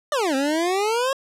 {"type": "exponential two-way sweep", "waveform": "25% pulse", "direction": "down then up", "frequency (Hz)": [622.3, 261.6, 551], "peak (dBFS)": -16, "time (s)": [0.12, 1.13], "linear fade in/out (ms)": 2, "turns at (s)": 0.35, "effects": ["low-pass 10000 Hz 12 dB/octave"]}